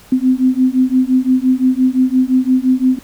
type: beating tone pair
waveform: sine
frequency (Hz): 254.5 / 260.3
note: C4 / C4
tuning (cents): -48 / -9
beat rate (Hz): 5.8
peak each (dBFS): -13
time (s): 0.12-2.99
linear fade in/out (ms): 5
effects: pink hiss -43 dBFS RMS until 3.03 s